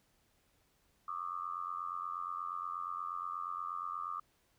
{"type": "tone with amplitude modulation", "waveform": "sine", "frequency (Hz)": 1202, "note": "D6", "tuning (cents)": 40, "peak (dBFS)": -33, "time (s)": [1.08, 4.2], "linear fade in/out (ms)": 5, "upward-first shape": "sine", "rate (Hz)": 88.4, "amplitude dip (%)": 100, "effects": ["pink hiss -73 dBFS RMS until 4.58 s"]}